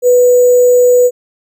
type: tone with sample-and-hold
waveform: sine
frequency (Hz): 493.9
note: B4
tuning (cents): 0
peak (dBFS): -4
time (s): 0.02-1.11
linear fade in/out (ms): 50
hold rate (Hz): 7350
effects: none